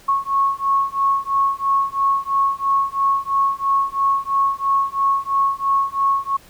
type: beating tone pair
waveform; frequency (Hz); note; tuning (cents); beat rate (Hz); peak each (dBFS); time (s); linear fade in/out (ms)
sine; 1098 / 1101; C#6 / C#6; -17 / -12; 3; -19; 0.08-6.37; 10
effects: pink hiss -48 dBFS RMS until 6.49 s